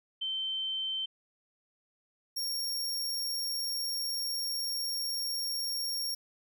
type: tone pair in turn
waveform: sine / sawtooth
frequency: 3100 / 5546 Hz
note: G7 / F8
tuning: -20 / -13 cents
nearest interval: minor seventh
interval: 1007 cents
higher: second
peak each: -31 / -29 dBFS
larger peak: second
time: 0.21-1.06 / 2.36-6.15 s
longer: second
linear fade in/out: 10 ms
effects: none